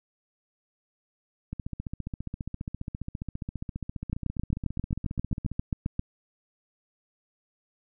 two click trains, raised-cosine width 5 ms, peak -15 / -21 dBFS, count 15 / 60, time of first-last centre 4.13-5.994 / 1.53-5.516 s, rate 7.51 / 14.8 Hz, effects none

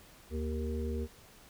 harmonic tone with a mistuned harmonic, 77.78 Hz, D#2, in tune, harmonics 1 / 3 / 5 / 6, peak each -34 / -39 / -41 / -42 dBFS, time 0.3-1.08 s, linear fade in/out 50 ms, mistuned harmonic 1, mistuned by -86 cents, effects pink hiss -57 dBFS RMS until 1.49 s

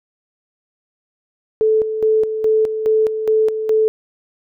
sine tone with tremolo, 436.7 Hz, A4, 13 cents flat, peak -11 dBFS, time 1.61-3.88 s, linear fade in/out 0 ms, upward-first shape square, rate 2.4 Hz, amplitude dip 60%, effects none

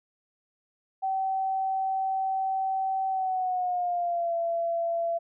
sine tone with pitch glide, 767 to 675.5 Hz, G5 to E5, -38 to +42 cents, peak -25 dBFS, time 1.02-5.19 s, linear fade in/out 20 ms, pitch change -220 cents, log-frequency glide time 3.09-4.35 s, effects none

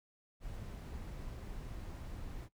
brown noise, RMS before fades -45 dBFS, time 0.4-2.49 s, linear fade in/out 50 ms, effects noise-tail reverb RT60 0.1 s tail -17 dB re dry

